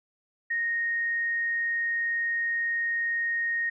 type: tone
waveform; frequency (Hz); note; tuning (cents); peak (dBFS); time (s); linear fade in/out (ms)
sine; 1861; A#6; -3; -25; 0.5-3.7; 10
effects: none